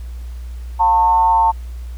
sine tone with frequency modulation, 901 Hz, A5, 41 cents sharp, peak -10 dBFS, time 0.79-1.52 s, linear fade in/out 20 ms, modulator 179 Hz, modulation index 0.45, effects added 60 Hz sine -26 dBFS peak until 1.97 s + pink hiss -49 dBFS RMS until 1.97 s

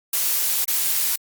blue noise with dropouts, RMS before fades -21 dBFS, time 0.13-1.16 s, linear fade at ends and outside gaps 5 ms, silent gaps 0.647-0.678 s, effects Opus 48 kbps

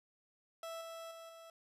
30% pulse tone with level steps, 659.3 Hz, E5, in tune, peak -40 / -43 / -47 / -50 dBFS, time 0.63-1.5 s, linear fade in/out 2 ms, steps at 0.81 / 1.11 / 1.29 s, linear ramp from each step 2 ms, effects resampled to 32000 Hz

